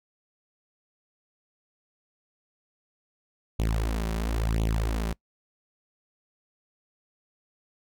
sawtooth tone with flanger, 55 Hz, A1, in tune, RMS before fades -27 dBFS, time 3.59-5.13 s, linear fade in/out 5 ms, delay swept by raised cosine 0.29 to 5.29 ms, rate 0.97 Hz, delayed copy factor +0.85, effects noise-tail reverb RT60 0.1 s tail -23 dB re dry

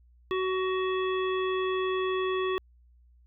harmonic tone, 374.3 Hz, F#4, 20 cents sharp, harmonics 1 / 3 / 5 / 7 / 9, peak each -27 / -33 / -39 / -41 / -41 dBFS, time 0.31-2.58 s, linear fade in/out 0 ms, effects added 60 Hz sine -56 dBFS peak until 3.26 s

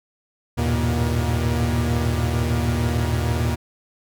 45% pulse tone cluster, 79.1 / 101.3 / 112.6 / 119.2 / 237.4 Hz, D#2 / G#2 / A2 / A#2 / A#3, +29 / -43 / +40 / +39 / +32 cents, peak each -23 / -31 / -30 / -23 / -31 dBFS, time 0.57-3.56 s, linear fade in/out 20 ms, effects none

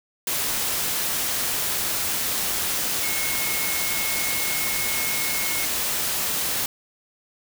sine tone in noise, 2173 Hz, C#7, 35 cents flat, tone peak -30 dBFS, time 3.03-5.65 s, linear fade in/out 2 ms, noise white, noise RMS -25 dBFS, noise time 0.27-6.66 s, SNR -8 dB, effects none

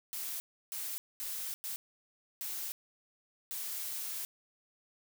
blue noise bursts at uneven times, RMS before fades -39 dBFS, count 6, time 0.13-0.4 / 0.72-0.98 / 1.2-1.54 / 1.64-1.76 / 2.41-2.72 / 3.51-4.25 s, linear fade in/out 0 ms, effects none

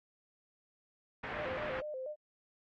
white low-pass noise, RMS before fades -41 dBFS, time 1.23-1.81 s, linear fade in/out 10 ms, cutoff 2100 Hz, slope 24 dB/octave
sine tone with vibrato, 560 Hz, C#5, 18 cents sharp, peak -38 dBFS, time 1.33-2.16 s, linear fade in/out 50 ms, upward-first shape square, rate 4.1 Hz, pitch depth 130 cents each way
effects AAC 48 kbps

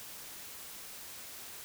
silence, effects white hiss -47 dBFS RMS until 1.64 s

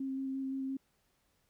sine tone with vibrato, 267.4 Hz, C4, 38 cents sharp, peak -34 dBFS, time 0-0.77 s, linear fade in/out 5 ms, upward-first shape square, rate 5.8 Hz, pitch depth 9 cents each way, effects pink hiss -75 dBFS RMS until 1.49 s

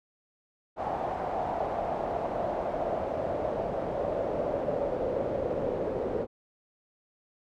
brown noise with band-pass filter sweep, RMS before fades -31 dBFS, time 0.76-6.27 s, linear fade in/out 50 ms, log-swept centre 760 to 500 Hz, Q 4.2, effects none

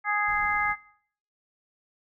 harmonic tone, 415.3 Hz, G#4, in tune, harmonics 2 / 3 / 4 / 5, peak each -29 / -29 / -29 / -29 dBFS, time 0.04-0.76 s, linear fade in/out 50 ms
brown noise, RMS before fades -45 dBFS, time 0.27-0.74 s, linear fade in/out 20 ms
effects noise-tail reverb RT60 0.6 s tail -21 dB re dry

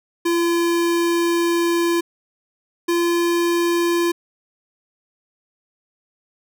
square tone pair in turn, 340.9 / 343.1 Hz, F4 / F4, -42 / -31 cents, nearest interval unison, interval 11 cents, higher second, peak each -17 dBFS, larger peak neither, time 0.25-2.01 / 2.88-4.12 s, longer first, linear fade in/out 10 ms, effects none

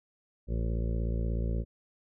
harmonic tone, 56.6 Hz, A1, 50 cents sharp, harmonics 1 / 2 / 3 / 4 / 6 / 7 / 8 / 9 / 10, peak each -29 / -35 / -39 / -41 / -45 / -46 / -47 / -48 / -49 dBFS, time 0.47-1.65 s, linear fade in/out 50 ms, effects none

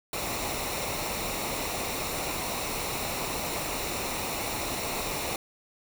pink noise with comb filter, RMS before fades -32 dBFS, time 0.13-5.36 s, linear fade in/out 2 ms, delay 0.62 ms, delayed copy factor -0.55, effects none

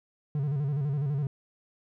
triangle tone with vibrato, 142.3 Hz, C#3, 46 cents sharp, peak -24 dBFS, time 0.35-1.27 s, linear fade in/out 2 ms, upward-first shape square, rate 12 Hz, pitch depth 86 cents each way, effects none

